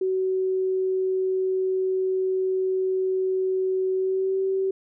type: tone with pitch glide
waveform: sine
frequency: 376.1 to 383.3 Hz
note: F#4 to G4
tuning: +28 to -39 cents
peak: -21 dBFS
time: 0.01-4.71 s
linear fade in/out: 5 ms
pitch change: +33 cents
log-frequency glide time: 3.94-4.38 s
effects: none